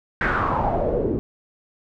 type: noise with low-pass filter sweep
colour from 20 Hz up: pink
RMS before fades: -22 dBFS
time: 0.21-1.19 s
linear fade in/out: 0 ms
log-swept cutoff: 1800 to 330 Hz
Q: 4.5
effects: none